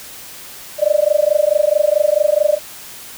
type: tone with amplitude modulation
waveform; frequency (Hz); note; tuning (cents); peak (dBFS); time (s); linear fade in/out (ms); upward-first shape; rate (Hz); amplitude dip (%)
sine; 600; D5; +37; -7; 0.78-2.59; 50; sine; 24.6; 100
effects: white hiss -35 dBFS RMS until 3.17 s